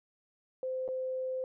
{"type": "tone with dropouts", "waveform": "sine", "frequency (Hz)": 517, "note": "C5", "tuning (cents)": -21, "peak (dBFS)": -32, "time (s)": [0.63, 1.44], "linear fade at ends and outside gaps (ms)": 1, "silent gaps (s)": [0.879, 0.887], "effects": []}